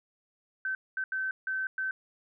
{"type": "tone bursts at uneven times", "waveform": "sine", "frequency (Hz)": 1538, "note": "G6", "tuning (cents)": -33, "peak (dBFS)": -29, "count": 5, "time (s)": [[0.65, 0.75], [0.97, 1.04], [1.12, 1.31], [1.47, 1.67], [1.78, 1.91]], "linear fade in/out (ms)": 2, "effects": []}